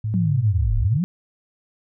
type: tone with pitch glide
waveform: sine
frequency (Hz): 108.2 to 105.73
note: A2 to G#2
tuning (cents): -29 to +31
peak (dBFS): -21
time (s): 0.04-0.97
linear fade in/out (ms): 5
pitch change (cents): -40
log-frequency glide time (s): 0.18-0.48
type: linear two-way sweep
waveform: sine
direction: down then up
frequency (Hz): 190 to 32.7 to 190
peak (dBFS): -18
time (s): 0.14-1.04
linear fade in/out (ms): 0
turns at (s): 0.77
effects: none